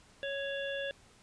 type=harmonic tone with a mistuned harmonic; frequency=554.4 Hz; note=C#5; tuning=in tune; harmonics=1 / 3 / 5 / 6; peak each=-36 / -40 / -44 / -44 dBFS; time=0.23-0.91 s; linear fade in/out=0 ms; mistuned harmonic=6; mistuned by=+61 cents; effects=pink hiss -61 dBFS RMS until 1.22 s + resampled to 22050 Hz